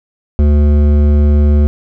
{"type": "tone with hard clipping", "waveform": "sine", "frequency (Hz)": 73.42, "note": "D2", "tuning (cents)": 0, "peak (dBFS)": -8, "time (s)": [0.39, 1.67], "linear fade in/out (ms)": 0, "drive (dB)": 12, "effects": []}